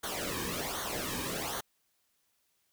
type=noise with flanger; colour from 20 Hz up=pink; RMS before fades=-36 dBFS; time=0.03-1.61 s; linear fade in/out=10 ms; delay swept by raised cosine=0.39 to 1.49 ms; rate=1.3 Hz; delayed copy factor=-0.75; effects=white hiss -75 dBFS RMS until 2.72 s